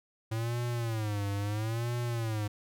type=tone with vibrato; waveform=square; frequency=110 Hz; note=A2; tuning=in tune; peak=-31 dBFS; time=0.31-2.48 s; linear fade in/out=10 ms; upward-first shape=sine; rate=0.75 Hz; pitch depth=160 cents each way; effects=none